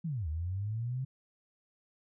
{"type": "linear two-way sweep", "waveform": "sine", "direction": "down then up", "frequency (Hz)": [176.1, 74.4, 134.1], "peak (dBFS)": -32, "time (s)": [0.04, 1.05], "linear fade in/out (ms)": 10, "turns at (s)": 0.28, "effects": []}